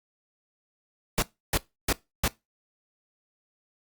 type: noise bursts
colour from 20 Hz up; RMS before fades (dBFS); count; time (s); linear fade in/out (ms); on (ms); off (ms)
pink; -24; 4; 1.18-2.278; 0; 42; 310
effects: noise-tail reverb RT60 0.2 s tail -20 dB re dry + Opus 48 kbps